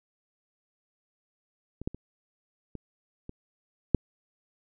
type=clicks; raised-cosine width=3 ms; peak=-25 / -16 / -27 / -25 / -26 / -6 dBFS; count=6; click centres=1.816 / 1.875 / 1.946 / 2.753 / 3.294 / 3.947 s; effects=none